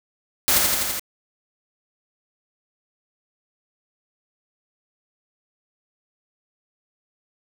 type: noise with echo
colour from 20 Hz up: white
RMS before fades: -18 dBFS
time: 0.48-0.58 s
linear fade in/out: 0 ms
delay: 83 ms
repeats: 5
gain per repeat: -2 dB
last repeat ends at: 0.995 s
effects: none